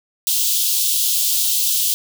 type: high-pass noise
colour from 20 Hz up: white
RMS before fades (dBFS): -18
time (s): 0.27-1.94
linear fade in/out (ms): 0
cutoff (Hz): 3000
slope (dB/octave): 48
effects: none